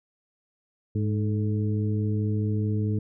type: harmonic tone with a mistuned harmonic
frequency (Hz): 104.7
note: G#2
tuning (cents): +15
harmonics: 1 / 2 / 3 / 4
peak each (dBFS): -24 / -30 / -34 / -36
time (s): 0.95-2.99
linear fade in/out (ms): 5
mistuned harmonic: 4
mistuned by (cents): +55
effects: none